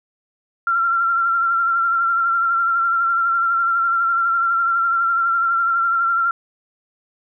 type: tone with vibrato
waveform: sine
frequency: 1366 Hz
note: F6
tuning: 39 cents flat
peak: -15 dBFS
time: 0.67-6.31 s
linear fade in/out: 2 ms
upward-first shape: sine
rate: 12 Hz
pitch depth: 35 cents each way
effects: none